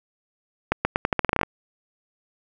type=accelerating click train; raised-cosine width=0.5 ms; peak=-4 dBFS; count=13; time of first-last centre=0.72-1.432 s; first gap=130 ms; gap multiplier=0.84; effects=none